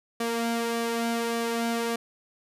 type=tone with flanger; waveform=sawtooth; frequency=232.1 Hz; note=A#3; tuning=7 cents flat; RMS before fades=-28 dBFS; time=0.2-1.96 s; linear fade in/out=5 ms; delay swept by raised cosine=1.7 to 3 ms; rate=1.7 Hz; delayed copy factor=+0.55; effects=resampled to 32000 Hz